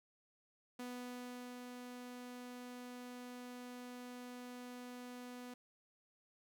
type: tone with ADSR envelope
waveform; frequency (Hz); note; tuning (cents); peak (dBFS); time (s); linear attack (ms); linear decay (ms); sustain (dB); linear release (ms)
sawtooth; 247.1; B3; +1; -40; 0.79-5.54; 6; 770; -4; 5
effects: none